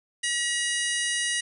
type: harmonic tone with a mistuned harmonic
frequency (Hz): 960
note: B5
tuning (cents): -49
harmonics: 2 / 3 / 4 / 5 / 6 / 7 / 8 / 9 / 10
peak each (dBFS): -29 / -31 / -35 / -39 / -35 / -36 / -39 / -37 / -33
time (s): 0.23-1.41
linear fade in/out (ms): 10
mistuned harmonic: 7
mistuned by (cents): -82
effects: none